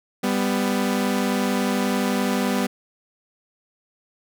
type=tone pair together; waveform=sawtooth; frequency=197.63 / 249 Hz; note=G3 / B3; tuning=+14 / +14 cents; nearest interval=major third; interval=400 cents; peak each=-19 dBFS; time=0.23-2.67 s; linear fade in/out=10 ms; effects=none